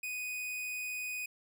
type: tone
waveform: 45% pulse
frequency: 2489 Hz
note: D#7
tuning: in tune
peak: -36 dBFS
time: 0.03-1.26 s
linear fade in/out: 5 ms
effects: none